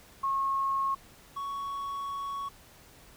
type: tone pair in turn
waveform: sine / triangle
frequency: 1088 / 1114.1 Hz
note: C#6 / C#6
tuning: -33 / +8 cents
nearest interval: unison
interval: 41 cents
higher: second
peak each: -26 / -31 dBFS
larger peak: first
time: 0.23-0.95 / 1.36-2.49 s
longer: second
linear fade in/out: 10 ms
effects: pink hiss -55 dBFS RMS until 3.16 s